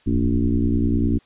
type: tone with frequency modulation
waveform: sine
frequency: 155.56 Hz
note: D#3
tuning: in tune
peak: -16 dBFS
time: 0.06-1.19 s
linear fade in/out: 20 ms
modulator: 60.2 Hz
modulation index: 2.7
effects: white hiss -57 dBFS RMS until 1.25 s + resampled to 8000 Hz